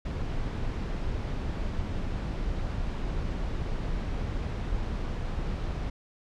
brown noise, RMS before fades -31 dBFS, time 0.05-5.9 s, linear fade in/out 5 ms, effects low-pass 5000 Hz 12 dB/octave

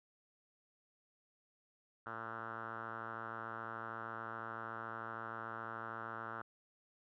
5% pulse tone with low-pass filter, 113.5 Hz, A#2, 46 cents flat, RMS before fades -45 dBFS, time 2.06-6.42 s, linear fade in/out 5 ms, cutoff 1400 Hz, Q 5, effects none

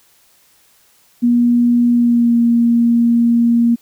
sine tone with pitch glide, 240 to 234.9 Hz, B3 to A#3, -49 to +13 cents, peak -9 dBFS, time 1.22-3.76 s, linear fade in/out 20 ms, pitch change -38 cents, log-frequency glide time 1.91-2.36 s, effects white hiss -53 dBFS RMS until 3.81 s

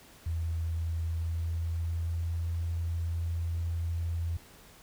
sine tone with pitch glide, 82.41 to 84.04 Hz, E2 to E2, 0 to +34 cents, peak -29 dBFS, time 0.26-4.37 s, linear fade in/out 5 ms, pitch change +34 cents, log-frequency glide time 0.97-2.42 s, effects pink hiss -55 dBFS RMS until 4.82 s

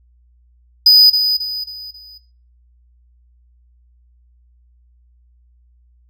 triangle tone with echo, 4978 Hz, D#8, in tune, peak -3 dBFS, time 0.86-1.1 s, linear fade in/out 5 ms, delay 270 ms, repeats 4, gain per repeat -8 dB, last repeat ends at 2.18 s, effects noise-tail reverb RT60 0.4 s tail -18 dB re dry + added 60 Hz sine -50 dBFS peak until 6.09 s

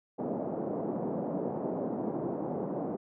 pink band-pass noise, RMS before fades -34 dBFS, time 0.18-2.97 s, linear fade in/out 20 ms, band 180 to 720 Hz, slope 24 dB/octave, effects none

